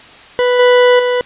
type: tone with level steps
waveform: 40% pulse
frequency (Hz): 493.9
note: B4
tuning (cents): 0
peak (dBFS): -9 / -5 / -11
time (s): 0.39-1.21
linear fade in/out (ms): 0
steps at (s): 0.59 / 0.99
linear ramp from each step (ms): 5
effects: white hiss -38 dBFS RMS until 1.25 s + resampled to 8000 Hz